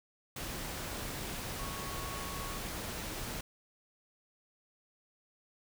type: tone in noise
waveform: sine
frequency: 1108.7 Hz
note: C#6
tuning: in tune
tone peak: -45 dBFS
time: 1.59-2.58 s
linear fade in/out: 5 ms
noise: pink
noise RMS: -40 dBFS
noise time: 0.36-3.41 s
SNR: -8 dB
effects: none